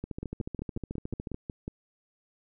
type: two click trains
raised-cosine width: 3 ms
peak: -22 / -22 dBFS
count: 19 / 9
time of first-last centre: 0.04-1.344 / 0.23-1.679 s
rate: 13.8 / 5.52 Hz
effects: none